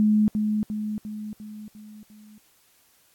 sine tone with echo, 212.6 Hz, G#3, 41 cents sharp, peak -16 dBFS, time 0-0.28 s, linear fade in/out 0 ms, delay 350 ms, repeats 6, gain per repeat -5 dB, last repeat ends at 2.38 s, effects white hiss -61 dBFS RMS until 3.14 s + AAC 64 kbps

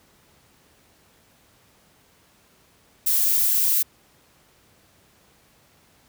violet noise, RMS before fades -20 dBFS, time 3.06-3.83 s, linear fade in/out 10 ms, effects pink hiss -58 dBFS RMS until 6.08 s + high-pass 60 Hz 12 dB/octave

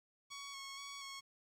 10% pulse tone with vibrato, 1108.7 Hz, C#6, in tune, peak -38 dBFS, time 0.3-1.21 s, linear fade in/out 20 ms, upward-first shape square, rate 2.1 Hz, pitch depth 19 cents each way, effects low-pass 11000 Hz 12 dB/octave + 12-bit

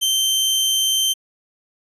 sawtooth tone, 3119 Hz, G7, 9 cents flat, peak -13 dBFS, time 0.01-1.14 s, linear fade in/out 20 ms, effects resampled to 32000 Hz

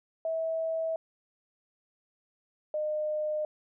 sine tone pair in turn, 649 / 609.6 Hz, E5 / D#5, -27 / -36 cents, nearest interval minor second, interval 109 cents, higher first, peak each -28 dBFS, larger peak neither, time 0.25-0.96 / 2.74-3.45 s, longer neither, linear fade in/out 2 ms, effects none

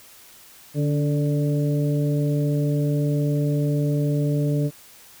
harmonic tone with a mistuned harmonic, 146.83 Hz, D3, in tune, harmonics 1 / 2 / 3 / 4, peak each -20 / -26 / -30 / -32 dBFS, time 0.74-4.71 s, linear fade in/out 50 ms, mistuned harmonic 2, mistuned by -33 cents, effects white hiss -48 dBFS RMS until 5.2 s

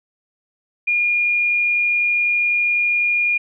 sine tone, 2424 Hz, D#7, 46 cents flat, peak -15 dBFS, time 0.87-3.38 s, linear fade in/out 10 ms, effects none

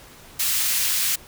white high-pass noise, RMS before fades -22 dBFS, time 0.39-1.16 s, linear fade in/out 10 ms, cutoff 1800 Hz, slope 12 dB/octave, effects pink hiss -46 dBFS RMS until 1.27 s

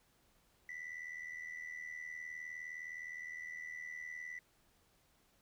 sine tone with amplitude modulation, 1978 Hz, B6, 2 cents sharp, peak -38 dBFS, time 0.69-4.39 s, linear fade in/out 2 ms, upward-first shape sine, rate 79.5 Hz, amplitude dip 80%, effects tanh soft clip ceiling -40 dBFS + pink hiss -72 dBFS RMS until 5.41 s

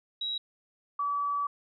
sine tone pair in turn, 3859 / 1147.3 Hz, B7 / D6, -41 / -41 cents, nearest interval octave + major sixth, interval 2100 cents, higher first, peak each -30 / -27 dBFS, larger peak second, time 0.21-0.38 / 0.99-1.47 s, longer second, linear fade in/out 5 ms, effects none

